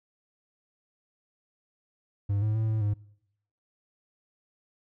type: tone with pitch steps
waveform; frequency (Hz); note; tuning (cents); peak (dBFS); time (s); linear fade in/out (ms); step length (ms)
triangle; 100.8 / 107.6 / 110.5 / 109.5 / 103.5; G2 / A2 / A2 / A2 / G#2; +49 / -38 / +8 / -8 / -5; -22; 2.29-2.94; 10; 130
effects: noise-tail reverb RT60 0.8 s tail -24 dB re dry

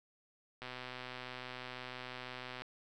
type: click train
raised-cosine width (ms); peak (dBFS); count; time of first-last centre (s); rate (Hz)
0.3; -28; 253; 0.62-2.62; 126
effects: none

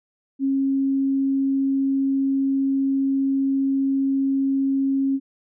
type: tone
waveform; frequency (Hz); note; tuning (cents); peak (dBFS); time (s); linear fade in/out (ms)
sine; 271.5; C#4; -36; -18; 0.39-5.2; 50
effects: none

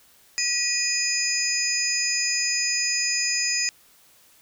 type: tone cluster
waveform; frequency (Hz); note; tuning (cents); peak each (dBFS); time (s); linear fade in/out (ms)
sine; 1931 / 2479 / 5010 / 6340 / 6980; B6 / D#7 / D#8 / G8 / A8; -39 / -7 / +11 / +19 / -15; -31 / -28 / -26 / -31 / -27; 0.38-3.69; 0
effects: white hiss -56 dBFS RMS until 4.41 s

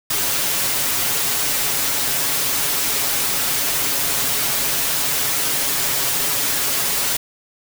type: noise with comb filter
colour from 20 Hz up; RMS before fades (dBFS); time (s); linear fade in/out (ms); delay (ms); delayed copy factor
white; -20; 0.1-7.17; 5; 7.2; +0.65
effects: none

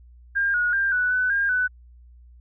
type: tone with pitch steps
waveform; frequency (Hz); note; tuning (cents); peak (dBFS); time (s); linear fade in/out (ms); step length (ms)
sine; 1605 / 1450 / 1591 / 1482 / 1500 / 1611 / 1497; G6 / F#6 / G6 / F#6 / F#6 / G6 / F#6; +40 / -35 / +25 / +2 / +23 / +47 / +20; -19; 0.35-1.68; 20; 190
effects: added 60 Hz sine -46 dBFS peak until 2.4 s

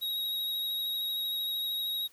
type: tone with vibrato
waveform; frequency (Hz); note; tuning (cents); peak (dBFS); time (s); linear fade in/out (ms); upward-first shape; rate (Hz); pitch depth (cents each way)
square; 3802; A#7; +33; -31; 0.01-2.08; 20; triangle; 13; 19
effects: white hiss -61 dBFS RMS until 2.12 s

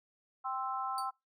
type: chord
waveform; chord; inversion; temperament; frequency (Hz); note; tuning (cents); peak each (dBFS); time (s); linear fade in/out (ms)
sine; C major; second; equal; 784 / 1046.5 / 1318.5; G5 / C6 / E6; 0 / 0 / 0; -38; 0.44-1.11; 20
type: tone with exponential decay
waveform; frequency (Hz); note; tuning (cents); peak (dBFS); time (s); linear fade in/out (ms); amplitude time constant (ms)
25% pulse; 4591; D8; -40; -33; 0.98-1.1; 1; 25
effects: noise-tail reverb RT60 0.2 s tail -24 dB re dry

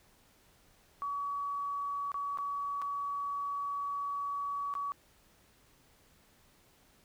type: tone with dropouts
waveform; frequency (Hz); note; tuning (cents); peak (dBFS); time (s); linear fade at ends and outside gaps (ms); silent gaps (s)
sine; 1134; C#6; +39; -33; 1.02-4.92; 0; 2.118-2.143 / 2.374-2.386 / 2.817-2.821 / 4.739-4.752
effects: pink hiss -65 dBFS RMS until 7.04 s

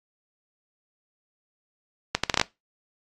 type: accelerating click train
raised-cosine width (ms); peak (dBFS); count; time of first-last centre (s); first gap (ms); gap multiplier
0.2; -3; 7; 2.15-2.414; 86; 0.72
effects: noise-tail reverb RT60 0.2 s tail -20 dB re dry + AAC 32 kbps

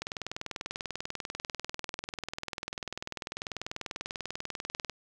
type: click train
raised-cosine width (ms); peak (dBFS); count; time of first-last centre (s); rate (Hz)
0.2; -18; 100; 0.02-4.897; 20.3
effects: none

